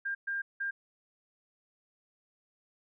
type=tone bursts at uneven times; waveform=sine; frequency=1600 Hz; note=G6; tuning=35 cents sharp; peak=-31 dBFS; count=3; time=0.05-0.15 / 0.27-0.42 / 0.6-0.71 s; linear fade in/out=10 ms; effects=none